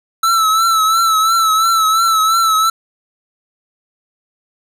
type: tone with vibrato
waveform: square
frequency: 1318.5 Hz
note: E6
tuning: in tune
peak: -11 dBFS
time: 0.23-2.7 s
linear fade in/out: 5 ms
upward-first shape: triangle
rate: 2.9 Hz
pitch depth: 59 cents each way
effects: resampled to 32000 Hz + 7-bit